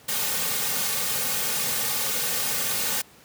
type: noise with comb filter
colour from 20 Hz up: white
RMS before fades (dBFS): -26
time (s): 0.08-3.02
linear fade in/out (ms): 10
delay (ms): 3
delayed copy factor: -0.85
effects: pink hiss -52 dBFS RMS until 3.24 s + high-pass 100 Hz 12 dB/octave